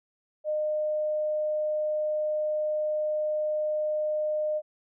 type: tone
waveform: sine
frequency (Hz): 610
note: D#5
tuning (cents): -34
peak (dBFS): -25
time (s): 0.44-4.62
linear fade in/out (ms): 50
effects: none